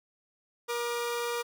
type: tone pair together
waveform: sawtooth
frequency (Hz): 475.6 / 1198.4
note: A#4 / D6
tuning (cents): +35 / +35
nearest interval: octave + major third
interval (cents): 1600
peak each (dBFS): -27 / -34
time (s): 0.68-1.43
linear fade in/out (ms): 20
effects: none